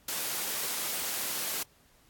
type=high-pass noise; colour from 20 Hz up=white; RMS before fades=-33 dBFS; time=0.08-1.63 s; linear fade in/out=5 ms; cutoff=190 Hz; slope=12 dB/octave; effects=pink hiss -63 dBFS RMS until 2.09 s + AAC 64 kbps